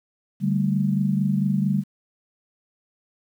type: chord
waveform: sine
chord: D suspended fourth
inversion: none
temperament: just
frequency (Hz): 146.83 / 195.78 / 220.2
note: D3 / G3 / A3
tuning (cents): 0 / -2 / +2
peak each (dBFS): -24 / -21 / -27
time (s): 0.4-1.84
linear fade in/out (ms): 50
effects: 9-bit